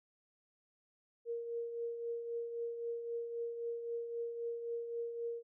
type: tone with tremolo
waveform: sine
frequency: 467.7 Hz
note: A#4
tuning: 6 cents sharp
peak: -35 dBFS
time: 1.25-5.43 s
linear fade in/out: 50 ms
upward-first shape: triangle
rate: 3.8 Hz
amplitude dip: 55%
effects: none